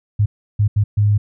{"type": "tone bursts at uneven times", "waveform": "sine", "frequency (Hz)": 103.83, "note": "G#2", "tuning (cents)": 0, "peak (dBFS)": -11, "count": 4, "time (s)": [[0.19, 0.26], [0.59, 0.68], [0.76, 0.84], [0.97, 1.18]], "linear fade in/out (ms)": 10, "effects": []}